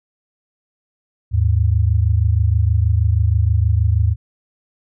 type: tone pair together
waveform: sine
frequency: 78.59 / 104.9 Hz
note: D#2 / G#2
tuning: +18 / +18 cents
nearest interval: perfect fourth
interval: 500 cents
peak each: -15 dBFS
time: 1.31-4.16 s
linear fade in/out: 50 ms
effects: none